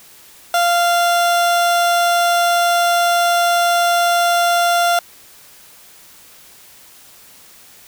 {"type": "tone", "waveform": "30% pulse", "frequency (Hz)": 694, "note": "F5", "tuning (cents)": -11, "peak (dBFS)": -10, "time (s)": [0.54, 4.99], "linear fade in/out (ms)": 2, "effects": ["white hiss -44 dBFS RMS until 7.87 s"]}